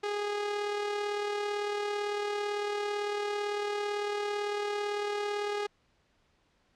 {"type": "tone with amplitude modulation", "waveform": "sawtooth", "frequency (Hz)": 412.3, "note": "G#4", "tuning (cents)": -13, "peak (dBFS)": -25, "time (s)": [0.03, 5.67], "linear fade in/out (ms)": 10, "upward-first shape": "sine", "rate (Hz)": 37.9, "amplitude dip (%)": 35, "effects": ["pink hiss -70 dBFS RMS until 6.75 s", "low-pass 5000 Hz 12 dB/octave"]}